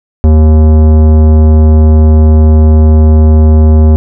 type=tone with tanh clipping; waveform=sine; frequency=77.78 Hz; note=D#2; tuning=in tune; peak=-3 dBFS; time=0.24-3.96 s; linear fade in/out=0 ms; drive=16 dB; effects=none